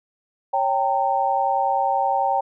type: chord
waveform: sine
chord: G diminished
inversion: second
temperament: equal with one note detuned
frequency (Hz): 554.4 / 784 / 914.7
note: Db5 / G5 / Bb5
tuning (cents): 0 / 0 / -33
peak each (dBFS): -26 / -20 / -23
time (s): 0.53-2.41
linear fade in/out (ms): 10
effects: none